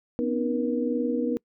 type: tone cluster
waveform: sine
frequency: 246.5 / 268.5 / 309.1 / 477.4 Hz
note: B3 / C4 / D#4 / A#4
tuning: -3 / +45 / -11 / +41 cents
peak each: -27 / -33 / -30 / -28 dBFS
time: 0.19-1.37 s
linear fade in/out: 0 ms
effects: noise-tail reverb RT60 0.1 s tail -26 dB re dry